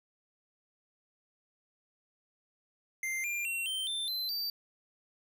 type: tone with pitch steps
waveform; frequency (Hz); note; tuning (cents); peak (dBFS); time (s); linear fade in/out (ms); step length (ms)
square; 2093 / 2390 / 2730 / 3118 / 3561 / 4067 / 4645; C7 / D7 / F7 / G7 / A7 / C8 / D8; 0 / +30 / -40 / -10 / +20 / -50 / -20; -33; 3.03-4.5; 2; 210
effects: none